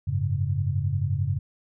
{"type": "chord", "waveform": "sine", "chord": "F# suspended second", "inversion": "none", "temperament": "equal", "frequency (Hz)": [92.5, 103.83, 138.59], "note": ["F#2", "G#2", "C#3"], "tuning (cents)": [0, 0, 0], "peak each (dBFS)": -27, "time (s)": [0.07, 1.39], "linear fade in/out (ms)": 10, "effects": []}